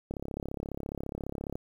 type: click train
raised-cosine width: 2 ms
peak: -22 dBFS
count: 51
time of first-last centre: 0.11-1.555 s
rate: 34.6 Hz
effects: 9-bit